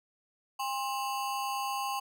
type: ring-modulated tone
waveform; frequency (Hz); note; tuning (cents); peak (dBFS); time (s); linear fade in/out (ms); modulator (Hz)
square; 931; A#5; -2; -29; 0.59-2; 10; 126
effects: none